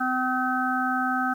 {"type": "harmonic tone", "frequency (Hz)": 255.8, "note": "C4", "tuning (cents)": -39, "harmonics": [1, 3, 5, 6], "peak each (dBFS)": [-28, -28, -28, -28], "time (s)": [0, 1.34], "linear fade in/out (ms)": 10, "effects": ["9-bit"]}